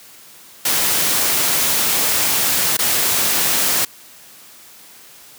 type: noise with dropouts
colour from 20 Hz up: white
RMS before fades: -17 dBFS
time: 0.65-3.85 s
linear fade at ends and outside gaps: 5 ms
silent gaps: 2.77-2.789 s
effects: white hiss -43 dBFS RMS until 5.38 s + high-pass 100 Hz 12 dB/octave